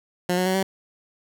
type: tone with pitch steps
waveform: 15% pulse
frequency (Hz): 178.9 / 183.08 / 187.36 / 191.74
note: F3 / F#3 / F#3 / G3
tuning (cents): +42 / -18 / +22 / -38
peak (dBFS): -14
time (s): 0.29-0.63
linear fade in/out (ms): 5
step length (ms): 85
effects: none